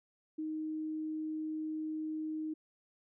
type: tone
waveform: sine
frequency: 311.9 Hz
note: D#4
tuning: 4 cents sharp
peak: -35 dBFS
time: 0.38-2.54 s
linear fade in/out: 10 ms
effects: none